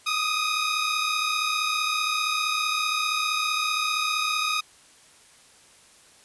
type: tone pair together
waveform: 15% pulse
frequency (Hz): 1230 / 1265.3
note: D#6 / D#6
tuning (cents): -20 / +29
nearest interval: unison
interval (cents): 49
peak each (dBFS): -20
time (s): 0.06-4.61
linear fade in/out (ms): 10
effects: white hiss -54 dBFS RMS until 6.24 s + resampled to 24000 Hz